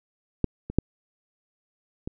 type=clicks; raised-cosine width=3 ms; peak=-8 / -20 / -6 / -19 dBFS; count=4; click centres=0.443 / 0.7 / 0.786 / 2.075 s; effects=none